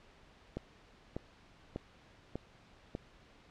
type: click train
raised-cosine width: 2 ms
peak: -24 dBFS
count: 5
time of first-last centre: 0.57-2.951 s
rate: 1.68 Hz
effects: pink hiss -61 dBFS RMS until 3.5 s + low-pass 4000 Hz 12 dB/octave